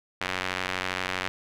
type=tone with band-pass filter; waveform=sawtooth; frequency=92.5 Hz; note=F#2; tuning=in tune; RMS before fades=-31 dBFS; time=0.21-1.28 s; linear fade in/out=0 ms; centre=2200 Hz; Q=1.1; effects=none